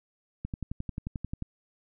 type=click train; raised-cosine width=5 ms; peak=-21 dBFS; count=12; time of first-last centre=0.45-1.423 s; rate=11.3 Hz; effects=none